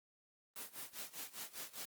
white noise with tremolo, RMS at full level -45 dBFS, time 0.56-1.85 s, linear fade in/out 0 ms, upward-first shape sine, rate 5 Hz, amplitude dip 90%, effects high-pass 150 Hz 12 dB/octave + Opus 24 kbps

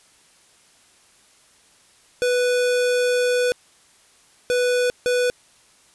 square tone bursts at uneven times, 493.9 Hz, B4, in tune, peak -18 dBFS, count 3, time 2.22-3.52 / 4.5-4.9 / 5.06-5.3 s, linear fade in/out 0 ms, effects white hiss -55 dBFS RMS until 5.94 s + resampled to 24000 Hz

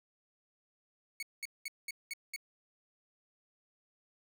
sawtooth tone bursts, 2217 Hz, C#7, in tune, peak -34 dBFS, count 6, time 1.2-2.362 s, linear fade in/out 2 ms, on 27 ms, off 200 ms, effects none

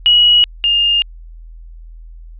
sine tone pair in turn, 2911 / 2822 Hz, F#7 / F7, -29 / +17 cents, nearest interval minor second, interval 54 cents, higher first, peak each -6 / -10 dBFS, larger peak first, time 0.06-0.44 / 0.64-1.02 s, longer neither, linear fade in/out 0 ms, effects added 41 Hz sine -32 dBFS peak until 2.39 s + resampled to 8000 Hz

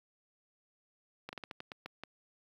slowing click train, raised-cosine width 0.3 ms, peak -26 dBFS, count 9, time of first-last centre 1.29-2.036 s, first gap 39 ms, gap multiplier 1.24, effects high-pass 100 Hz 12 dB/octave + 10-bit

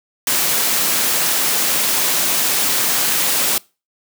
white noise, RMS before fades -17 dBFS, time 0.27-3.58 s, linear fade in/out 2 ms, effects noise-tail reverb RT60 0.3 s tail -24 dB re dry + high-pass 150 Hz 12 dB/octave

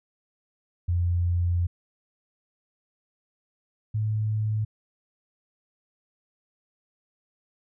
sine tone pair in turn, 87.31 / 107.88 Hz, F2 / A2, 0 / -34 cents, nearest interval major third, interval 366 cents, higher second, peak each -21 / -23 dBFS, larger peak first, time 0.88-1.67 / 3.94-4.65 s, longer first, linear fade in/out 10 ms, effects none

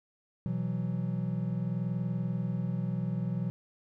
triangle chord, B suspended fourth, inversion none, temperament just, 123.47 / 164.63 / 185.21 Hz, B2 / E3 / F#3, 0 / -2 / +2 cents, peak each -32 dBFS, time 0.46-3.5 s, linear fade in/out 0 ms, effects none

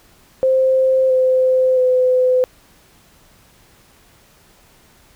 sine tone with pitch steps, 523.3 / 515.5 / 507.8 Hz, C5 / C5 / B4, 0 / -26 / +48 cents, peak -11 dBFS, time 0.43-2.44 s, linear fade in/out 0 ms, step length 670 ms, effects pink hiss -51 dBFS RMS until 5.15 s

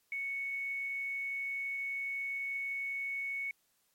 sine tone with quantisation, 2217 Hz, C#7, in tune, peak -34 dBFS, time 0.12-3.51 s, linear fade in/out 2 ms, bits 10, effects white hiss -74 dBFS RMS until 3.94 s + MP3 64 kbps

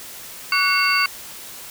sine tone cluster, 1136 / 1477 / 2179 / 2727 / 4606 Hz, C#6 / F#6 / C#7 / F7 / D8, +42 / -3 / -30 / -42 / -34 cents, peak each -22 dBFS, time 0.52-1.06 s, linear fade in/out 2 ms, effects white hiss -37 dBFS RMS until 1.7 s

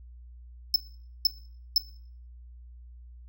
square tone bursts, 5250 Hz, E8, 8 cents flat, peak -18 dBFS, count 3, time 0.74-1.78 s, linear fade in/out 2 ms, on 20 ms, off 490 ms, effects noise-tail reverb RT60 0.5 s tail -18 dB re dry + added 60 Hz sine -45 dBFS peak until 3.28 s

